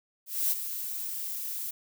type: noise with ADSR envelope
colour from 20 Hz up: violet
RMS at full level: -25 dBFS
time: 0.26-1.71 s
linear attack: 250 ms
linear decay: 31 ms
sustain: -10 dB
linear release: 7 ms
effects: none